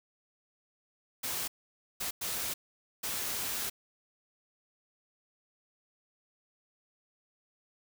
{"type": "noise bursts at uneven times", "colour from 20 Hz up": "white", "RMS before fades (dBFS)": -35, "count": 4, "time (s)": [[1.23, 1.48], [2, 2.11], [2.21, 2.54], [3.03, 3.7]], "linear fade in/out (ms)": 10, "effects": []}